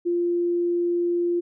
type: tone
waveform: sine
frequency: 347.4 Hz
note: F4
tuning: 9 cents flat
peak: -20 dBFS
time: 0.05-1.41 s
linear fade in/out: 20 ms
effects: none